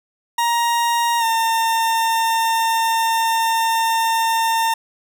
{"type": "tone with pitch glide", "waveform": "40% pulse", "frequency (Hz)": [940, 906.9], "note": ["A#5", "A#5"], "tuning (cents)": [14, -48], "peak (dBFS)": -15, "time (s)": [0.38, 4.74], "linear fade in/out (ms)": 5, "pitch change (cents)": -62, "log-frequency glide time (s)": [1.19, 1.24], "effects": []}